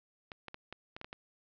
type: clicks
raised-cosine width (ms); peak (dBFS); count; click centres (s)
0.3; -27; 8; 0.318 / 0.483 / 0.544 / 0.726 / 0.965 / 1.014 / 1.045 / 1.129
effects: low-pass 5000 Hz 12 dB/octave